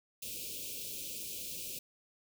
white band-stop noise, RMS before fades -42 dBFS, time 0.22-1.79 s, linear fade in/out 5 ms, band 590 to 2400 Hz, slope 96 dB/octave, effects none

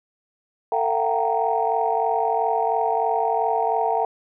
sine tone cluster, 450.8 / 682 / 746 / 789 / 928 Hz, A4 / F5 / F#5 / G5 / A#5, +42 / -41 / +14 / +11 / -8 cents, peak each -25 dBFS, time 0.72-4.05 s, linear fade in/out 2 ms, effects tanh soft clip ceiling -8 dBFS

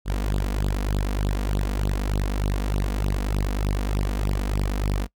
sawtooth tone with flanger, 49.61 Hz, G1, 21 cents sharp, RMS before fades -24 dBFS, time 0.05-5.08 s, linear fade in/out 50 ms, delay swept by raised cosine 0.22 to 4.32 ms, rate 3.3 Hz, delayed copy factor +0.85, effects noise-tail reverb RT60 0.1 s tail -23 dB re dry

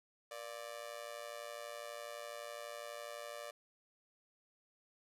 sawtooth tone with amplitude modulation, 587.3 Hz, D5, in tune, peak -37 dBFS, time 0.31-3.51 s, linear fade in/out 5 ms, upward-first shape sine, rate 112 Hz, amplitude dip 90%, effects resampled to 32000 Hz + 11-bit

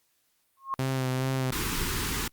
sine tone with exponential growth, 1080 Hz, C#6, 45 cents flat, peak -23 dBFS, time 0.57-0.74 s, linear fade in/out 0 ms, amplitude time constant 35 ms
sawtooth tone with vibrato, 130.7 Hz, C3, 1 cent flat, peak -22 dBFS, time 0.79-1.51 s, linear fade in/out 2 ms, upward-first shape sine, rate 2.4 Hz, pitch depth 28 cents each way
pink band-stop noise, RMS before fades -30 dBFS, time 1.52-2.28 s, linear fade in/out 5 ms, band 450 to 890 Hz, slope 48 dB/octave
effects white hiss -71 dBFS RMS until 2.32 s + Opus 48 kbps

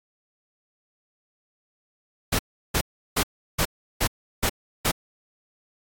pink noise bursts, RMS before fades -22 dBFS, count 7, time 2.32-4.917 s, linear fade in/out 10 ms, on 71 ms, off 350 ms, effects AAC 64 kbps

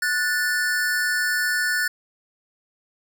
square tone pair together, 1471 / 1763 Hz, F#6 / A6, -11 / +3 cents, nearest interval minor third, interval 314 cents, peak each -24 dBFS, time 0.02-1.88 s, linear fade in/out 5 ms, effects none

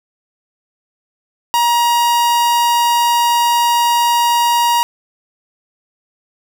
45% pulse tone, 949 Hz, A#5, 31 cents sharp, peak -11 dBFS, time 1.54-4.83 s, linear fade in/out 0 ms, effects none

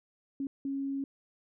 sine tone bursts at uneven times, 274.6 Hz, C#4, 16 cents flat, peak -31 dBFS, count 2, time 0.4-0.47 / 0.65-1.04 s, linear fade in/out 2 ms, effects none

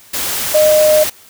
sine tone in noise, 613 Hz, D#5, 26 cents flat, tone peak -7 dBFS, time 0.54-1.04 s, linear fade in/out 10 ms, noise white, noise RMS -19 dBFS, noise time 0.13-1.1 s, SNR +9 dB, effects white hiss -43 dBFS RMS until 1.29 s

